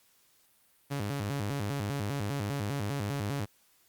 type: tone with vibrato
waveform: sawtooth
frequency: 120 Hz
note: B2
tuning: 49 cents flat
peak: -27 dBFS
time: 0.9-3.46 s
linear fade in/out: 20 ms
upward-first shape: square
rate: 5 Hz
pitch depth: 280 cents each way
effects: white hiss -66 dBFS RMS until 3.88 s + Opus 48 kbps